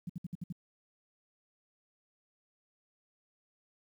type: tone bursts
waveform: sine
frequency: 174.3 Hz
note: F3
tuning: 3 cents flat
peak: -35 dBFS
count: 6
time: 0.07-0.525 s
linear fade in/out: 5 ms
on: 25 ms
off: 61 ms
effects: 11-bit